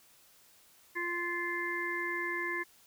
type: harmonic tone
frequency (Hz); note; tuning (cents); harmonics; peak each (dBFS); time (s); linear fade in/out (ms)
347.9; F4; -7; 1 / 3 / 5 / 6; -39 / -40 / -36 / -37; 0.95-2.64; 20
effects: white hiss -62 dBFS RMS until 2.86 s